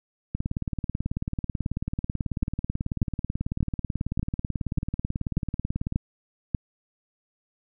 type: two click trains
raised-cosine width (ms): 5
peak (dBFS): -15 / -11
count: 103 / 8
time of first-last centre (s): 0.35-5.924 / 2.43-6.548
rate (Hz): 18.3 / 1.7
effects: none